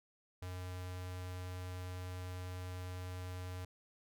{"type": "tone with notch filter", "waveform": "square", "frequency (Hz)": 91, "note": "F#2", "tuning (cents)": -28, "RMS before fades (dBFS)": -44, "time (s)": [0.42, 3.65], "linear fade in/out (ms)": 5, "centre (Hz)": 200, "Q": 0.74, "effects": []}